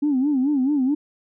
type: tone with vibrato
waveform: sine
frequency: 275.7 Hz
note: C#4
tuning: 9 cents flat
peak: -16 dBFS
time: 0.02-0.95 s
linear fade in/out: 10 ms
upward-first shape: sine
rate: 4.6 Hz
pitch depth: 150 cents each way
effects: tanh soft clip ceiling -13 dBFS